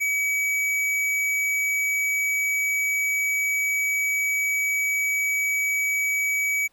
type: tone with hard clipping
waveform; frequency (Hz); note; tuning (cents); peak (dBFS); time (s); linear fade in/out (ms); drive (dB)
triangle; 2276; C#7; +45; -23; 0-6.68; 20; 16
effects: pink hiss -64 dBFS RMS until 6.72 s